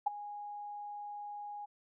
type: tone with ADSR envelope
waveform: sine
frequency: 825 Hz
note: G#5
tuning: 12 cents flat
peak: -24 dBFS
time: 0.06-1.66 s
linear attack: 11 ms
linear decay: 13 ms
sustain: -17 dB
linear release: 15 ms
effects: none